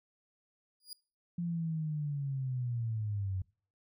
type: tone with exponential growth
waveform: sawtooth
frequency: 4869 Hz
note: D#8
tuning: 38 cents flat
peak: -36 dBFS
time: 0.8-0.93 s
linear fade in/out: 2 ms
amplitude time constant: 28 ms
type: linear sweep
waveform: sine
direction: down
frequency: 174.61 to 91.7 Hz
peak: -32 dBFS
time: 1.38-3.42 s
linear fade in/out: 5 ms
effects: noise-tail reverb RT60 0.4 s tail -23 dB re dry